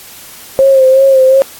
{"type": "tone with vibrato", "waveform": "sine", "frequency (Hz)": 532, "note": "C5", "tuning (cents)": 29, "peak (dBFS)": -3, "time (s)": [0.59, 1.42], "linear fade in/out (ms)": 0, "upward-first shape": "sine", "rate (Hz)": 2.7, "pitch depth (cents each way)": 39, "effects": ["white hiss -33 dBFS RMS until 1.59 s", "AAC 64 kbps"]}